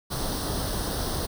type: noise with comb filter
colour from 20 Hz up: pink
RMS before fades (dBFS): -29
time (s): 0.1-1.27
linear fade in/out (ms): 20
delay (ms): 0.21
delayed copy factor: +0.75
effects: none